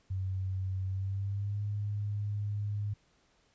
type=tone with pitch glide; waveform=sine; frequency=94.6 to 103.16 Hz; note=F#2 to G#2; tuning=+39 to -11 cents; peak=-31 dBFS; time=0.1-2.94 s; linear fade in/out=10 ms; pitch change=+150 cents; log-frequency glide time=0.86-1.62 s; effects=pink hiss -69 dBFS RMS until 3.54 s + resampled to 16000 Hz